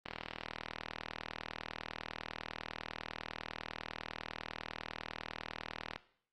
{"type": "click train", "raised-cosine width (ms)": 0.3, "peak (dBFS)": -23, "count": 237, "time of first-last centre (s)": [0.06, 5.96], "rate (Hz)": 40, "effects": ["noise-tail reverb RT60 0.6 s tail -17 dB re dry", "Opus 24 kbps"]}